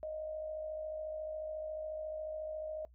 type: tone with amplitude modulation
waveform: sine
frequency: 622 Hz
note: D#5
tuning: 1 cent flat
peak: -36 dBFS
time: 0.03-2.85 s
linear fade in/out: 0 ms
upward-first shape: sine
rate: 54.1 Hz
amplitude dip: 45%
effects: noise-tail reverb RT60 0.1 s tail -20 dB re dry + added 60 Hz sine -58 dBFS peak until 2.94 s